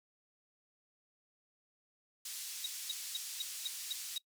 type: band-pass noise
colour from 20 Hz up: pink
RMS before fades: -44 dBFS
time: 2.25-4.18 s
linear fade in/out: 5 ms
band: 4600 to 13000 Hz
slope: 12 dB/octave
type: tone bursts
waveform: sine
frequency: 3811 Hz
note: A#7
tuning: 38 cents sharp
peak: -34 dBFS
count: 7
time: 2.64-4.181 s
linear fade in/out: 5 ms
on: 23 ms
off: 230 ms
effects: noise-tail reverb RT60 0.1 s tail -21 dB re dry